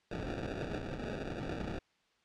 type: noise with sample-and-hold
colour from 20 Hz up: white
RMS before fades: -39 dBFS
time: 0.11-1.79 s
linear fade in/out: 5 ms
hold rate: 1050 Hz
effects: white hiss -72 dBFS RMS until 2.24 s + low-pass 4000 Hz 12 dB/octave